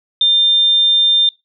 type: tone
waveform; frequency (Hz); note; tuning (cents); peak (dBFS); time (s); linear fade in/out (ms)
sine; 3600; A7; +39; -9; 0.21-1.29; 2
effects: noise-tail reverb RT60 0.2 s tail -21 dB re dry